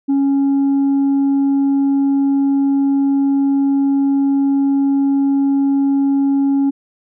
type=tone; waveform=sine; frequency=276.6 Hz; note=C#4; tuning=4 cents flat; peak=-9 dBFS; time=0.08-6.71 s; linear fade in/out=20 ms; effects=tanh soft clip ceiling -11 dBFS